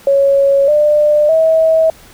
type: tone with pitch steps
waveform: sine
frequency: 554 / 597.2 / 643.8 Hz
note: C#5 / D5 / E5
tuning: -1 / +29 / -41 cents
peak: -7 dBFS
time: 0.07-1.9 s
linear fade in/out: 2 ms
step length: 610 ms
effects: pink hiss -41 dBFS RMS until 2.13 s